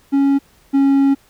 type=tone pair in turn; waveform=triangle; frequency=277.2 / 275.3 Hz; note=C#4 / C#4; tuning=0 / -12 cents; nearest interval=unison; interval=12 cents; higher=first; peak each=-9 / -8 dBFS; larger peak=second; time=0.12-0.39 / 0.73-1.15 s; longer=second; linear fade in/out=20 ms; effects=pink hiss -53 dBFS RMS until 1.29 s